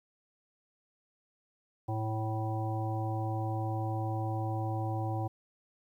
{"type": "harmonic tone with a mistuned harmonic", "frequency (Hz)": 110, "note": "A2", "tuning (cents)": 0, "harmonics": [1, 3, 5, 7, 9], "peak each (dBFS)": [-32, -39, -43, -38, -45], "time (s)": [1.88, 5.28], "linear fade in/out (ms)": 10, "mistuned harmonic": 9, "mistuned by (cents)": -23, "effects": ["11-bit"]}